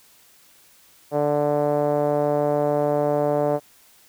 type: tone with low-pass filter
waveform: 5% pulse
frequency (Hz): 146.83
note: D3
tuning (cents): 0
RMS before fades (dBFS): -21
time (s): 1.11-3.6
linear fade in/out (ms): 50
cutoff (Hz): 590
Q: 2.8
effects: white hiss -54 dBFS RMS until 4.08 s